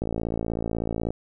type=click train; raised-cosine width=2 ms; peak=-14 dBFS; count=62; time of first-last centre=0.02-1.105 s; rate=56.2 Hz; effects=none